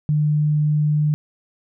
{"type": "tone", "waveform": "sine", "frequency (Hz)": 150.3, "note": "D3", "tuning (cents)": 40, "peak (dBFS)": -15, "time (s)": [0.09, 1.14], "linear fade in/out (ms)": 0, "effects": []}